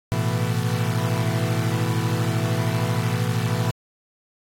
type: chord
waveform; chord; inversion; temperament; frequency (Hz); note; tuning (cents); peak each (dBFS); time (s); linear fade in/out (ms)
40% pulse; A suspended second; none; equal with one note detuned; 110 / 122.9 / 164.81; A2 / B2 / E3; 0 / -8 / 0; -23 / -24 / -26; 0.12-3.71; 0
effects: AAC 48 kbps